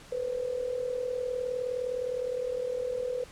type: tone with amplitude modulation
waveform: sine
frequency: 498.7 Hz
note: B4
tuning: 17 cents sharp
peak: -26 dBFS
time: 0.12-3.24 s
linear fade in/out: 5 ms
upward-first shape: sine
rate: 39.6 Hz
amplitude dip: 70%
effects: pink hiss -51 dBFS RMS until 3.31 s + low-pass 9000 Hz 12 dB/octave